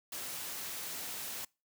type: noise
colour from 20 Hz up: white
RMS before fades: -41 dBFS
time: 0.12-1.45 s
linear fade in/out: 5 ms
effects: noise-tail reverb RT60 0.3 s tail -26 dB re dry + high-pass 100 Hz 12 dB/octave